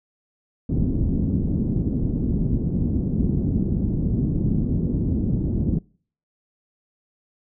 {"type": "low-pass noise", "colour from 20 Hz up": "white", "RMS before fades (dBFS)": -22, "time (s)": [0.69, 5.79], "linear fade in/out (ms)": 5, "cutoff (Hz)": 260, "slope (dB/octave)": 24, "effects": ["noise-tail reverb RT60 0.5 s tail -26 dB re dry"]}